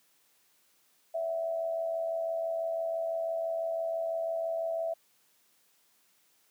sine tone with amplitude modulation, 659.3 Hz, E5, in tune, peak -27 dBFS, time 1.14-4.94 s, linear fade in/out 10 ms, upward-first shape sine, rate 86 Hz, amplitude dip 55%, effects white hiss -68 dBFS RMS until 6.5 s + high-pass 150 Hz 12 dB/octave

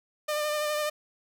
sawtooth tone with vibrato, 601 Hz, D5, 40 cents sharp, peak -23 dBFS, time 0.28-0.9 s, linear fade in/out 10 ms, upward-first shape sine, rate 12 Hz, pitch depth 20 cents each way, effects none

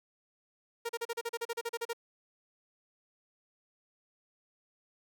sawtooth tone bursts, 466.2 Hz, A#4, in tune, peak -29 dBFS, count 14, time 0.85-1.933 s, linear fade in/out 10 ms, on 43 ms, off 37 ms, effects none

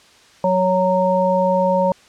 harmonic tone, 185 Hz, F#3, in tune, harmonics 1 / 3 / 5, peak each -21 / -16 / -19 dBFS, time 0.44-1.92 s, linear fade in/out 2 ms, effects white hiss -49 dBFS RMS until 2.08 s + low-pass 6000 Hz 12 dB/octave

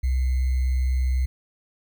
sine tone with sample-and-hold, 64.1 Hz, C2, 35 cents flat, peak -19 dBFS, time 0.03-1.26 s, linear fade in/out 10 ms, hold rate 2100 Hz, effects none

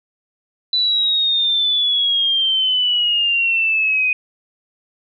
sine exponential sweep, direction down, 3993 to 2489 Hz, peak -14 dBFS, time 0.73-4.13 s, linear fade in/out 2 ms, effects none

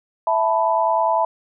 sine chord, E suspended fourth, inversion none, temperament just, 659.3 / 879 / 988.9 Hz, E5 / A5 / B5, 0 / -2 / +2 cents, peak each -20 dBFS, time 0.27-1.25 s, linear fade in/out 2 ms, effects none

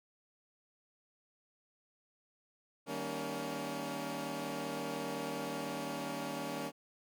15% pulse chord, Eb dominant seventh, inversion none, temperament equal with one note detuned, 155.56 / 196 / 233.1 / 281.2 Hz, Eb3 / G3 / Bb3 / Db4, 0 / 0 / 0 / +25 cents, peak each -39 / -39 / -37 / -34 dBFS, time 2.86-6.72 s, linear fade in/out 50 ms, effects none

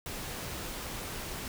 pink noise, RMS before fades -39 dBFS, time 0.06-1.48 s, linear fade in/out 0 ms, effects none

